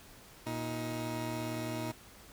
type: tone pair together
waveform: 20% pulse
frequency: 118.1 / 314.5 Hz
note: A#2 / D#4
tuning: +23 / +19 cents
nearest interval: octave + perfect fourth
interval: 1696 cents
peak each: -33 / -33 dBFS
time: 0.46-1.92 s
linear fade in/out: 10 ms
effects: pink hiss -55 dBFS RMS until 2.32 s